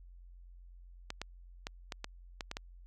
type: clicks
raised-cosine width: 0.2 ms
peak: -21 dBFS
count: 8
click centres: 1.104 / 1.216 / 1.669 / 1.922 / 2.044 / 2.408 / 2.514 / 2.569 s
effects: added 44 Hz sine -51 dBFS peak until 2.86 s